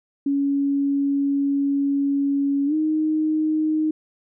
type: tone with pitch glide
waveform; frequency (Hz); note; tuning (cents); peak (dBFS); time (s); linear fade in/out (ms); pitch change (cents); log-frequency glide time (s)
sine; 280 to 310.7; C#4 to D#4; +18 to -2; -18; 0.26-3.91; 5; +180; 2.66-2.74
effects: none